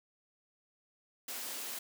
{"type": "high-pass noise", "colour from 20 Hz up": "white", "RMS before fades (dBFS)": -41, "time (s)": [1.28, 1.79], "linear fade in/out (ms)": 5, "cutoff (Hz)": 210, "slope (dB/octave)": 96, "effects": []}